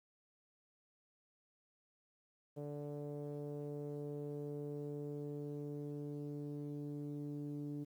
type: tone with low-pass filter sweep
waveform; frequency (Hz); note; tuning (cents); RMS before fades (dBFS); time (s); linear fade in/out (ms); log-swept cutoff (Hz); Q
sawtooth; 146; D3; -10; -44; 2.56-7.85; 20; 530 to 330; 3.7
effects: 12-bit